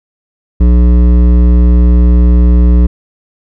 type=tone with hard clipping; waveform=triangle; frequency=60 Hz; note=B1; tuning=49 cents flat; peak=-5 dBFS; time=0.6-2.87 s; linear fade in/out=10 ms; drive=16 dB; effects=none